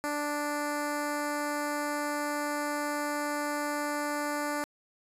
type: tone with notch filter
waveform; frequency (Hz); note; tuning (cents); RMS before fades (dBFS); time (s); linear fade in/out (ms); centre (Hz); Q
10% pulse; 293.7; D4; 0; -32; 0.04-4.64; 0; 3600; 1.5
effects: resampled to 32000 Hz